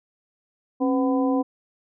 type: harmonic tone with a mistuned harmonic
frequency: 251.2 Hz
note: B3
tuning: 30 cents sharp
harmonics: 1 / 2 / 3 / 4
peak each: -20 / -26 / -30 / -32 dBFS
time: 0.8-1.43 s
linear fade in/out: 20 ms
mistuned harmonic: 1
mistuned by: +120 cents
effects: none